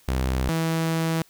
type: tone pair in turn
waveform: sawtooth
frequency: 64.7 / 163.03 Hz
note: C2 / E3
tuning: -19 / -19 cents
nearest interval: octave + major third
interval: 1600 cents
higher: second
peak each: -18 dBFS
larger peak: neither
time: 0.08-0.49 / 0.49-1.22 s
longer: second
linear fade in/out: 0 ms
effects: white hiss -57 dBFS RMS until 1.29 s